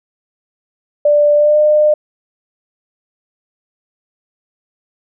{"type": "tone with pitch glide", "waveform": "sine", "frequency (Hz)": [589, 603.8], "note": ["D5", "D5"], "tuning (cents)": [5, 48], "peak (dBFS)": -7, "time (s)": [1.05, 1.94], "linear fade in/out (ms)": 5, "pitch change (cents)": 43, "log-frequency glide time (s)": [1.35, 1.59], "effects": []}